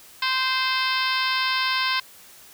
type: harmonic tone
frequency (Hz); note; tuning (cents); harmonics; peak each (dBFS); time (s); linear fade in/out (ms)
520; C5; -11; 2 / 3 / 4 / 5 / 6 / 7 / 8 / 9 / 10; -26 / -28 / -29 / -30 / -31 / -31 / -32 / -33 / -33; 0.22-2; 5
effects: white hiss -48 dBFS RMS until 2.53 s